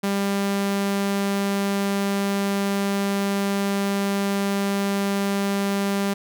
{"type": "tone", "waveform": "sawtooth", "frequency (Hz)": 198.8, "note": "G3", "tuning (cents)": 25, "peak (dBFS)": -17, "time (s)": [0.03, 6.14], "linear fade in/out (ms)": 10, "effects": []}